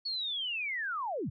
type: linear sweep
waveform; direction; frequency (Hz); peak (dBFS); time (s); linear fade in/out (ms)
sine; down; 4435 to 82.41; -32; 0.05-1.3; 10
effects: none